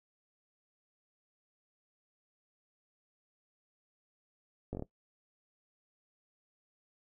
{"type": "slowing click train", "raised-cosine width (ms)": 2, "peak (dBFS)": -25, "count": 5, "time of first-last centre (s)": [4.73, 4.824], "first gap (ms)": 19, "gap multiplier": 1.14, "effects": ["noise-tail reverb RT60 0.1 s tail -17 dB re dry"]}